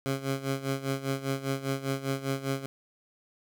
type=tone with tremolo; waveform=15% pulse; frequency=136 Hz; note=C#3; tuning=33 cents flat; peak=-20 dBFS; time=0.06-2.66 s; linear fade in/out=0 ms; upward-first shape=sine; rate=5 Hz; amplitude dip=80%; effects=none